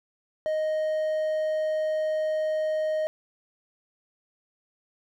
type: tone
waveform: triangle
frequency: 622.3 Hz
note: D#5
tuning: in tune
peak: -22 dBFS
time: 0.46-3.07 s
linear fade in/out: 0 ms
effects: none